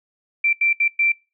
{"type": "tone bursts at uneven times", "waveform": "sine", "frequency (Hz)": 2349, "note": "D7", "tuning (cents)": 0, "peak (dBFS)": -15, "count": 4, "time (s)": [[0.44, 0.53], [0.61, 0.73], [0.8, 0.88], [0.99, 1.12]], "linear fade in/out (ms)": 5, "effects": ["noise-tail reverb RT60 0.3 s tail -24 dB re dry"]}